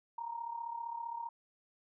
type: tone with amplitude modulation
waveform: sine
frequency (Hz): 932.3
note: A#5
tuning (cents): 0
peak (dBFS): -35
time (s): 0.18-1.29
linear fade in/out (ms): 5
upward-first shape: sine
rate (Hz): 35.3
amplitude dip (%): 70
effects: none